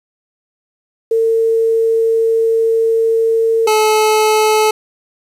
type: tone pair in turn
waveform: sine / 25% pulse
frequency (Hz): 452.2 / 431.5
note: A4 / A4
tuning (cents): +47 / -34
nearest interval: minor second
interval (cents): 81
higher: first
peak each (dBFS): -10 / -6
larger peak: second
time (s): 1.11-3.67 / 3.67-4.71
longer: first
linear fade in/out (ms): 5
effects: resampled to 32000 Hz + 7-bit